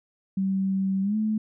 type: tone with pitch glide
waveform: sine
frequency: 192.4 to 216 Hz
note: G3 to A3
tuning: -32 to -32 cents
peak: -22 dBFS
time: 0.37-1.38 s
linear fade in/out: 5 ms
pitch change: +200 cents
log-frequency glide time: 1.02-1.16 s
effects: none